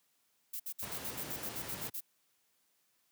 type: noise bursts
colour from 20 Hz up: violet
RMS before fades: -40 dBFS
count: 12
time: 0.53-2.007 s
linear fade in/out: 10 ms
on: 69 ms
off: 59 ms
type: noise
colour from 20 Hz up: pink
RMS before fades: -44 dBFS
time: 0.82-1.9 s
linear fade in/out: 10 ms
effects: white hiss -75 dBFS RMS until 3.11 s + high-pass 100 Hz 12 dB/octave